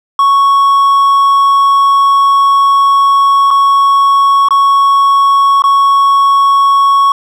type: tone with dropouts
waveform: triangle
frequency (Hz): 1108.7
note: C#6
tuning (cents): 0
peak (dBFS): -3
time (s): 0.19-7.12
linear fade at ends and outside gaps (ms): 2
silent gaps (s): 3.506-3.51 / 4.486-4.507 / 5.621-5.639
effects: none